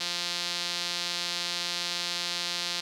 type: tone with band-pass filter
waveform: sawtooth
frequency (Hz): 174.61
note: F3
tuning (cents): 0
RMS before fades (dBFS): -32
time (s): 0-2.81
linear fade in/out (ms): 10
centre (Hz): 4300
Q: 2.4
effects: none